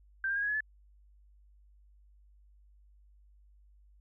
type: tone with pitch steps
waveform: sine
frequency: 1568 / 1599.1 / 1630.8 / 1663.2 / 1696.1 / 1729.8 Hz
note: G6 / G6 / G#6 / G#6 / G#6 / A6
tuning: 0 / +34 / -32 / +2 / +36 / -30 cents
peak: -29 dBFS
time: 0.24-0.606 s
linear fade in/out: 2 ms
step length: 61 ms
effects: added 50 Hz sine -58 dBFS peak until 4 s